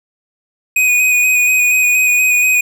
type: tone with vibrato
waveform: square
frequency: 2489 Hz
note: D#7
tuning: in tune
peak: -10 dBFS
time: 0.76-2.61 s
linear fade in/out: 5 ms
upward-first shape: square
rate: 4.2 Hz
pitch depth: 16 cents each way
effects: none